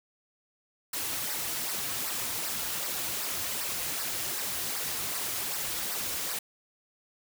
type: noise with flanger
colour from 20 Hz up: white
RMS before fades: -33 dBFS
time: 0.93-6.39 s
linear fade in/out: 5 ms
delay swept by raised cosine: 0.29 to 5.19 ms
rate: 2.6 Hz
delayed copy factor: -0.6
effects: none

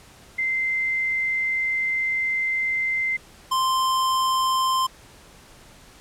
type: tone pair in turn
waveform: sine / square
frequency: 2079 / 1044.3 Hz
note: C7 / C6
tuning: -12 / -4 cents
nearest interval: octave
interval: 1192 cents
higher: first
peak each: -21 / -20 dBFS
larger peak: second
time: 0.38-3.17 / 3.51-4.87 s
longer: first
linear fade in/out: 10 ms
effects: pink hiss -49 dBFS RMS until 6 s + low-pass 11000 Hz 12 dB/octave

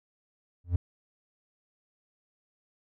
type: tone with exponential growth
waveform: triangle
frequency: 87.31 Hz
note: F2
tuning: in tune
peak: -17 dBFS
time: 0.64-0.76 s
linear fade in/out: 5 ms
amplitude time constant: 25 ms
effects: none

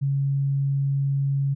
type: tone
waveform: sine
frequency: 138.59 Hz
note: C#3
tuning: in tune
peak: -20 dBFS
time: 0.01-1.55 s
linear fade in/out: 20 ms
effects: none

